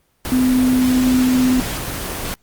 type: tone in noise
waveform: sine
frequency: 254.4 Hz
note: C4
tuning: 48 cents flat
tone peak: -12 dBFS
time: 0.32-1.6 s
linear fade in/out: 0 ms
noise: pink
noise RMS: -25 dBFS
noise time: 0.25-2.34 s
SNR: +10 dB
effects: pink hiss -62 dBFS RMS until 2.42 s + Opus 24 kbps